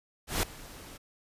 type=noise with ADSR envelope; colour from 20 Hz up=pink; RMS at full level=-26 dBFS; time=0.27-0.98 s; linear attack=160 ms; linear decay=4 ms; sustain=-21 dB; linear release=18 ms; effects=resampled to 32000 Hz